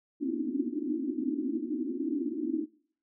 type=band-pass noise; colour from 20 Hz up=white; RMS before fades=-32 dBFS; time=0.2-2.66 s; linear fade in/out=20 ms; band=240 to 340 Hz; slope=96 dB/octave; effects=noise-tail reverb RT60 0.6 s tail -24 dB re dry